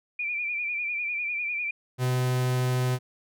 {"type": "tone with vibrato", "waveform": "sine", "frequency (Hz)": 2392, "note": "D7", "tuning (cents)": 31, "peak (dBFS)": -27, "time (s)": [0.19, 1.71], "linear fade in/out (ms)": 5, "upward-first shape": "sine", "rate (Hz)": 10, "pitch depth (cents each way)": 56}
{"type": "tone", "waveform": "45% pulse", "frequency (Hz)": 126.7, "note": "B2", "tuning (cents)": 45, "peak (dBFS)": -23, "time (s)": [1.98, 2.99], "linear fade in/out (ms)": 50}
{"effects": []}